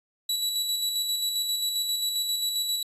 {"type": "tone with tremolo", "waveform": "sawtooth", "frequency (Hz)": 3926, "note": "B7", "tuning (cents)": -11, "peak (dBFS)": -21, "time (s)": [0.29, 2.83], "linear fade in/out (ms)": 5, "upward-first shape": "square", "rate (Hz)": 7.5, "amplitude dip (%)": 35, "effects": ["resampled to 32000 Hz"]}